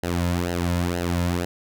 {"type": "tone with flanger", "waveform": "sawtooth", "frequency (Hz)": 87.31, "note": "F2", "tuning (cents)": 0, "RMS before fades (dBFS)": -24, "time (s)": [0.03, 1.45], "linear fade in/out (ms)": 5, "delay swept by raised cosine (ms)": [0.85, 2.65], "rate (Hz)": 2.1, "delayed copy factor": -0.75, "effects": []}